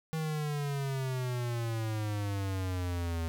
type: exponential sweep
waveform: square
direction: down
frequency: 160.5 to 81.5 Hz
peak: -32 dBFS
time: 0.13-3.28 s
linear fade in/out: 0 ms
effects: none